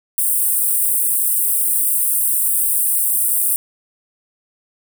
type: high-pass noise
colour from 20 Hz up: pink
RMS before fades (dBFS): -17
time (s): 0.18-3.56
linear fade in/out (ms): 0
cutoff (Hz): 8400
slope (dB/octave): 96
effects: none